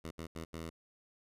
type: tone bursts at uneven times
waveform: 10% pulse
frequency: 81.8 Hz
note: E2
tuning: 13 cents flat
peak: -33 dBFS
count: 4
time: 0.04-0.11 / 0.18-0.27 / 0.35-0.45 / 0.53-0.7 s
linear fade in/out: 10 ms
effects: resampled to 32000 Hz